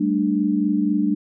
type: chord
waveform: sine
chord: G suspended second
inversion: none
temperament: equal with one note detuned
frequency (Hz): 196 / 220 / 296.4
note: G3 / A3 / D4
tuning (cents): 0 / 0 / +16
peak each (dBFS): -22 / -23 / -20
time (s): 0-1.15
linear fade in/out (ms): 10
effects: none